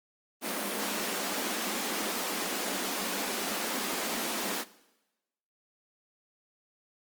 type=high-pass noise; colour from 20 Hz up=pink; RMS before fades=-33 dBFS; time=0.41-4.65 s; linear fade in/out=50 ms; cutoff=190 Hz; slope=96 dB/octave; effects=noise-tail reverb RT60 1.0 s tail -19 dB re dry + Opus 32 kbps